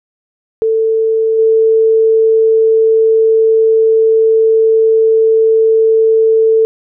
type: tone with level steps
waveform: sine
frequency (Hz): 444.8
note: A4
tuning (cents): +19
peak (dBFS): -9 / -6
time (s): 0.62-6.65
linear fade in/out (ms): 0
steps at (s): 1.38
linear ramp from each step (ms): 10
effects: none